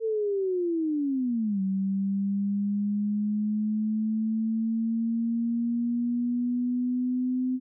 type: linear two-way sweep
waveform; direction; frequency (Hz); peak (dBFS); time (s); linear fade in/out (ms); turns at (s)
sine; down then up; 453.7 to 191.2 to 256.4; -24; 0-7.6; 50; 1.61
effects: none